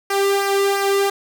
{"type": "tone with flanger", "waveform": "sawtooth", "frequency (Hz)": 396.4, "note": "G4", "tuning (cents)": 19, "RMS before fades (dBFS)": -18, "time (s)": [0.1, 1.1], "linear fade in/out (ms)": 5, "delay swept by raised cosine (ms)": [0.26, 1.26], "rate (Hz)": 2.9, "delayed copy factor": -0.6, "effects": ["8-bit"]}